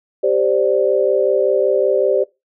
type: chord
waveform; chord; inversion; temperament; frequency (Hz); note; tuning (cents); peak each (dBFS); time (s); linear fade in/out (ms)
sine; G suspended fourth; none; just; 392 / 522.7 / 588; G4 / C5 / D5; 0 / -2 / +2; -17; 0.23-2.24; 10
effects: noise-tail reverb RT60 0.2 s tail -20 dB re dry